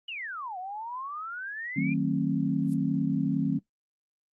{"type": "exponential two-way sweep", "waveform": "sine", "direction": "down then up", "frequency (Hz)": [2992, 717, 2439], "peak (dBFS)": -34, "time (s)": [0.08, 1.94], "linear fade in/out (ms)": 5, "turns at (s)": 0.58}
{"type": "chord", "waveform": "sine", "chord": "D# diminished seventh", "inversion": "none", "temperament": "just", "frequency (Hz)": [155.56, 186.68, 224, 268.8], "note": ["D#3", "F#3", "A3", "C4"], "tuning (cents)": [0, 16, 31, 47], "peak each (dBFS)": [-30, -30, -31, -28], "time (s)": [1.76, 3.59], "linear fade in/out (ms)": 10}
{"type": "noise with exponential growth", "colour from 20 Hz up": "violet", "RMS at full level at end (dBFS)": -42, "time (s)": [2.61, 2.74], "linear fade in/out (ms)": 5, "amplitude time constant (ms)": 28}
{"effects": ["noise-tail reverb RT60 0.1 s tail -20 dB re dry", "Opus 32 kbps"]}